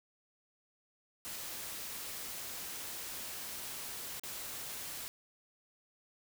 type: noise with dropouts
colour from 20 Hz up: white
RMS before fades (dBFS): -43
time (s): 1.25-5.08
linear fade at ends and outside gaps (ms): 0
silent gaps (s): 4.196-4.235
effects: none